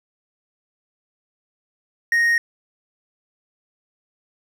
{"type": "tone", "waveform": "triangle", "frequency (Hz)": 1864.7, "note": "A#6", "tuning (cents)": 0, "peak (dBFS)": -13, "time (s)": [2.12, 2.38], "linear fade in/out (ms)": 2, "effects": []}